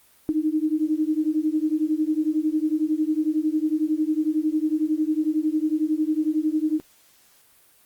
sine beating tone pair, 304.5 / 315.5 Hz, D#4 / D#4, -37 / +24 cents, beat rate 11 Hz, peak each -23 dBFS, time 0.29-6.8 s, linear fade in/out 0 ms, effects white hiss -57 dBFS RMS until 7.85 s + Opus 32 kbps

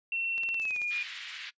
sine tone with pitch glide, 2712 to 2430 Hz, E7 to D#7, +49 to -42 cents, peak -29 dBFS, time 0.12-1.03 s, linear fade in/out 2 ms, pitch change -191 cents, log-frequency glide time 0.56-0.79 s
click train, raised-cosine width 0.2 ms, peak -28 dBFS, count 9, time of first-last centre 0.38-0.817 s, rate 18.3 Hz
violet noise with tremolo, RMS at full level -43 dBFS, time 0.61-1.47 s, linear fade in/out 5 ms, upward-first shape sine, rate 15 Hz, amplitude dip 75%
pink band-pass noise, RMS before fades -42 dBFS, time 0.9-1.51 s, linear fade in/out 20 ms, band 1800 to 3900 Hz, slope 24 dB/octave
effects noise-tail reverb RT60 0.1 s tail -22 dB re dry + resampled to 16000 Hz

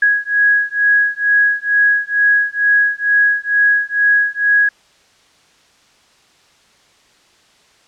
sine beating tone pair, 1660 / 1662.2 Hz, G#6 / G#6, -1 / +1 cents, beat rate 2.2 Hz, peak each -14 dBFS, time 0.02-4.69 s, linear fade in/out 5 ms, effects white hiss -52 dBFS RMS until 7.87 s + low-pass 6000 Hz 12 dB/octave

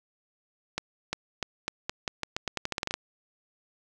accelerating click train, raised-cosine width 0.2 ms, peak -12 dBFS, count 17, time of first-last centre 0.78-2.94 s, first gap 350 ms, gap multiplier 0.85, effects none

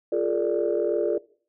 sine chord, Bb dominant seventh, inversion second, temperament equal with one note detuned, 349.2 / 415.3 / 457.9 / 587.3 Hz, F4 / Ab4 / Bb4 / D5, 0 / 0 / -31 / 0 cents, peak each -26 dBFS, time 0.12-1.18 s, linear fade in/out 5 ms, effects noise-tail reverb RT60 0.5 s tail -21 dB re dry + tanh soft clip ceiling -13 dBFS

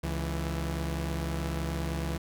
sawtooth tone pair together, 69.63 / 165.5 Hz, C#2 / E3, +8 / +7 cents, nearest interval octave + minor third, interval 1499 cents, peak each -28 / -30 dBFS, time 0.03-2.18 s, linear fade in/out 10 ms, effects none

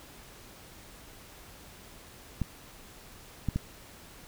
clicks, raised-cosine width 5 ms, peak -16 dBFS, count 3, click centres 2.417 / 3.487 / 3.56 s, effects pink hiss -51 dBFS RMS until 4.27 s

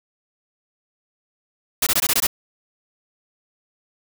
white noise bursts, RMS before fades -18 dBFS, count 7, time 1.82-2.269 s, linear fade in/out 5 ms, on 47 ms, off 20 ms, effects none

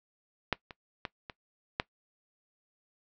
clicks, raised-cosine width 0.3 ms, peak -10 / -27 / -18 / -24 / -11 dBFS, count 5, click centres 0.527 / 0.708 / 1.052 / 1.298 / 1.799 s, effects noise-tail reverb RT60 0.1 s tail -20 dB re dry + low-pass 5000 Hz 12 dB/octave

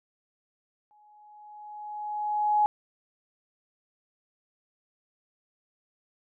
sine tone with exponential growth, 840 Hz, G#5, 19 cents sharp, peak -18 dBFS, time 0.91-2.66 s, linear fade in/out 0 ms, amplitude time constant 380 ms, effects none

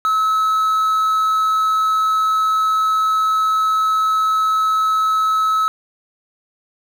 triangle tone with quantisation, 1292 Hz, E6, 35 cents flat, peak -12 dBFS, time 0.05-5.68 s, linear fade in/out 0 ms, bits 6, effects none

